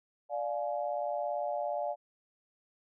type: chord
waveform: sine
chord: D diminished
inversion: none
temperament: just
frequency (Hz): 587.3 / 704.8 / 845.8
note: D5 / F5 / Ab5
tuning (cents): 0 / +16 / +31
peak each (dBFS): -34 / -35 / -39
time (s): 0.29-1.96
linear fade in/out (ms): 50
effects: none